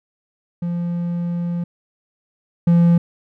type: tone pair in turn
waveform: triangle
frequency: 172.9 / 171.01 Hz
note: F3 / F3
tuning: -17 / -36 cents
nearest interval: unison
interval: 19 cents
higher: first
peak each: -18 / -8 dBFS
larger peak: second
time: 0.62-1.64 / 2.67-2.98 s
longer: first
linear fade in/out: 5 ms
effects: none